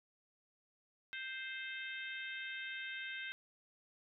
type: harmonic tone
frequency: 523.3 Hz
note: C5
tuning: in tune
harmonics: 3 / 4 / 5 / 6 / 7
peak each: -45 / -47 / -49 / -51 / -52 dBFS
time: 1.13-3.32 s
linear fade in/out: 0 ms
effects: none